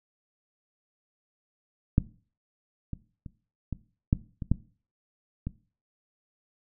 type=clicks; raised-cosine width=5 ms; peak=-7 / -21 / -28 / -19 / -8 / -21 / -10 / -19 dBFS; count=8; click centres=1.981 / 2.933 / 3.262 / 3.727 / 4.129 / 4.422 / 4.516 / 5.47 s; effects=noise-tail reverb RT60 0.4 s tail -18 dB re dry